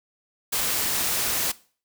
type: noise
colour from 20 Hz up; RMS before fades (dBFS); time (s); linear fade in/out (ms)
white; -25; 0.52-1.52; 10
effects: noise-tail reverb RT60 0.4 s tail -19 dB re dry